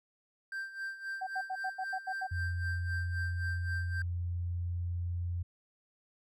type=tone with tremolo; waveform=triangle; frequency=1573 Hz; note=G6; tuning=6 cents sharp; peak=-33 dBFS; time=0.52-4.02 s; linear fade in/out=2 ms; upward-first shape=sine; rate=3.8 Hz; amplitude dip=75%
type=tone bursts; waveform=sine; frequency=755 Hz; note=F#5; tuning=35 cents sharp; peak=-33 dBFS; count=8; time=1.21-2.272 s; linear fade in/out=10 ms; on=61 ms; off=82 ms
type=tone; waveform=sine; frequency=87.31 Hz; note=F2; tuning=in tune; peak=-32 dBFS; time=2.31-5.43 s; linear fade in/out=10 ms
effects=none